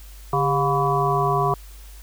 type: harmonic tone with a mistuned harmonic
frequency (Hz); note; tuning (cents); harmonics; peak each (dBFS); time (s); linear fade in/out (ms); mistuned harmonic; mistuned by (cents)
142.2; C#3; +45; 1 / 3 / 5 / 7 / 8; -24 / -24 / -24 / -24 / -24; 0.33-1.54; 2; 3; -110
effects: added 50 Hz sine -39 dBFS peak until 2.02 s + white hiss -49 dBFS RMS until 2.02 s